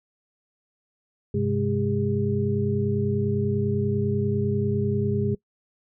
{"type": "tone cluster", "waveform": "sine", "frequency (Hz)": [100.3, 130.4, 207.6, 404.7], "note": ["G2", "C3", "G#3", "G#4"], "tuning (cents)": [40, -5, 0, -45], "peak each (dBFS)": -27, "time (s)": [1.34, 5.35], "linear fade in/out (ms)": 5, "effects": ["noise-tail reverb RT60 0.1 s tail -22 dB re dry"]}